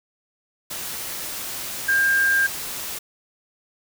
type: tone in noise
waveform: sine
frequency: 1600 Hz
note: G6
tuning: 35 cents sharp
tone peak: -16 dBFS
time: 1.88-2.47 s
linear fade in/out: 10 ms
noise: white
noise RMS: -31 dBFS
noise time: 0.7-2.99 s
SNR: +12 dB
effects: none